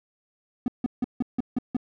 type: tone bursts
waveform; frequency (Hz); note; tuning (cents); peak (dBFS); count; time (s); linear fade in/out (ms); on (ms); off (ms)
triangle; 246.9; B3; 0; -19; 7; 0.66-1.767; 2; 21; 160
effects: none